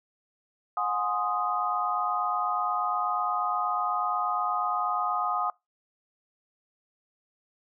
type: chord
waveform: sine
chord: Ab dominant seventh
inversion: third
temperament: equal with one note detuned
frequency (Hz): 722.3 / 830.6 / 1046.5 / 1244.5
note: Gb5 / Ab5 / C6 / Eb6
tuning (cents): -42 / 0 / 0 / 0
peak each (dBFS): -31 / -33 / -34 / -28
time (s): 0.77-5.5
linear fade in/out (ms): 2
effects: noise-tail reverb RT60 0.2 s tail -24 dB re dry